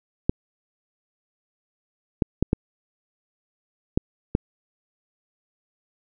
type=clicks; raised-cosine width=3 ms; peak=-5 dBFS; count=6; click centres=0.295 / 2.222 / 2.426 / 2.531 / 3.975 / 4.351 s; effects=none